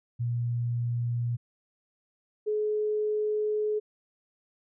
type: tone pair in turn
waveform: sine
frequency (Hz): 119.4 / 424.7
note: A#2 / G#4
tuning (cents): +42 / +39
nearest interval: octave + minor seventh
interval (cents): 2197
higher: second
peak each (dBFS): -26 / -25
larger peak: second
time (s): 0.19-1.37 / 2.46-3.8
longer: second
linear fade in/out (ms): 20
effects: none